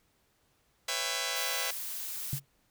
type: chord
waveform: 5% pulse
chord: C# half-diminished seventh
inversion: third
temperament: just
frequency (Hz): 498.9 / 554.4 / 665.2 / 798.3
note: B4 / C#5 / E5 / G5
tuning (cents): +17 / 0 / +16 / +31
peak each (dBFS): -26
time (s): 0.88-1.71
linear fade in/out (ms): 5
type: noise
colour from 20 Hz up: blue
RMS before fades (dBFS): -38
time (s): 1.35-2.4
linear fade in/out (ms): 20
type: tone with exponential decay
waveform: sine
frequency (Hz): 138.59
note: C#3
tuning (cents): 0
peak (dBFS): -26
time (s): 2.33-2.45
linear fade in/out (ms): 0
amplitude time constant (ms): 24
effects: pink hiss -71 dBFS RMS until 2.7 s